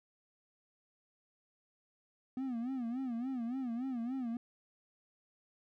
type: tone with vibrato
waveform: triangle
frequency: 247.8 Hz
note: B3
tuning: 6 cents sharp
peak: -33 dBFS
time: 2.37-4.37 s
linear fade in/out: 2 ms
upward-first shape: sine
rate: 3.5 Hz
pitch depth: 140 cents each way
effects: none

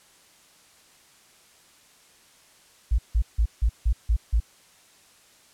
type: tone bursts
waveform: sine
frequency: 55.7 Hz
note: A1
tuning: 22 cents sharp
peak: -17 dBFS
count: 7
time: 2.91-4.402 s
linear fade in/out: 10 ms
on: 76 ms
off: 160 ms
effects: white hiss -56 dBFS RMS until 5.53 s + low-pass 10000 Hz 12 dB/octave

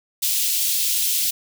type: high-pass noise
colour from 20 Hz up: white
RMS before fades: -21 dBFS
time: 0.22-1.31 s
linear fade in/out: 10 ms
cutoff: 2900 Hz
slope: 24 dB/octave
effects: none

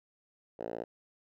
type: tone with band-pass filter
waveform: 5% pulse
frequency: 56.8 Hz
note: A#1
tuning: 44 cents flat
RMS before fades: -39 dBFS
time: 0.59-0.84 s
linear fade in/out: 5 ms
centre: 510 Hz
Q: 1.8
effects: none

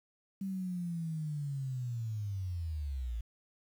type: linear sweep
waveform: sine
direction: down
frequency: 196 to 54.4 Hz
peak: -34 dBFS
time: 0.41-3.21 s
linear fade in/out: 5 ms
effects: 10-bit

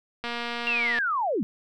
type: click train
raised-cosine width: 0.3 ms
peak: -16 dBFS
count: 178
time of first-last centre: 0.24-0.987 s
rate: 237 Hz
type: linear sweep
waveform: sine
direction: down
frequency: 2794 to 174.61 Hz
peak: -23 dBFS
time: 0.67-1.43 s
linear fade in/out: 0 ms
effects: none

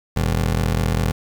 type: ring-modulated tone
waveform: 25% pulse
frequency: 80.1 Hz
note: E2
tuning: 49 cents flat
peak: -11 dBFS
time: 0.16-1.12 s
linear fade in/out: 5 ms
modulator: 22.5 Hz
effects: 7-bit

